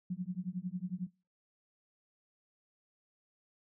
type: tone with tremolo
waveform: sine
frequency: 181.5 Hz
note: F#3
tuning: 33 cents flat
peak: -31 dBFS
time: 0.1-1.07 s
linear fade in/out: 5 ms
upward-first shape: triangle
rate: 11 Hz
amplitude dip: 100%
effects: noise-tail reverb RT60 0.3 s tail -22 dB re dry